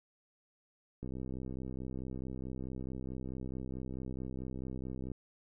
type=click train; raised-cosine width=3 ms; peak=-29 dBFS; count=265; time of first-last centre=1.03-5.117 s; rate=64.6 Hz; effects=none